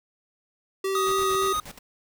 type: tone with vibrato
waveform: square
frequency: 384.6 Hz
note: G4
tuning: 33 cents flat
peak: -25 dBFS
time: 0.84-1.53 s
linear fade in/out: 5 ms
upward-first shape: triangle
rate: 3.7 Hz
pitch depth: 14 cents each way
type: tone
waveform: square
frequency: 1244.5 Hz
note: D#6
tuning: in tune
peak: -25 dBFS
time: 0.95-1.6 s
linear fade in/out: 2 ms
type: noise with tremolo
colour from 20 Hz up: pink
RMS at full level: -40 dBFS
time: 1.06-1.79 s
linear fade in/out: 10 ms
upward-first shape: square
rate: 8.4 Hz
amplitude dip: 80%
effects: none